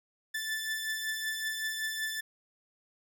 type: beating tone pair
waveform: sawtooth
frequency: 1753 / 1758.3 Hz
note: A6 / A6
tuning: -7 / -2 cents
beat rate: 5.3 Hz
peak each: -36 / -30 dBFS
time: 0.34-2.21 s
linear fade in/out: 10 ms
effects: none